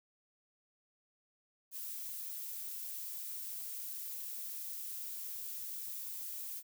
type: noise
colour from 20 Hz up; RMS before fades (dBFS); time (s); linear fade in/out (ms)
violet; -43; 1.71-6.63; 50
effects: none